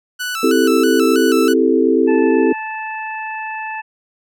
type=tone with vibrato; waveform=sawtooth; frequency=1400 Hz; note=F6; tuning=4 cents sharp; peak=-17 dBFS; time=0.19-1.54 s; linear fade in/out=20 ms; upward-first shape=square; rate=3.1 Hz; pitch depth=100 cents each way
type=chord; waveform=sine; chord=A minor seventh; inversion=first; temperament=equal; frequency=261.6 / 329.6 / 392 / 440 Hz; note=C4 / E4 / G4 / A4; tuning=0 / 0 / 0 / 0 cents; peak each=-16 / -16 / -17 / -16 dBFS; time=0.43-2.53 s; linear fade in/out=5 ms
type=harmonic tone; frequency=875 Hz; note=A5; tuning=10 cents flat; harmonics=1 / 2 / 3; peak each=-25 / -28 / -30 dBFS; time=2.07-3.82 s; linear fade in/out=20 ms
effects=none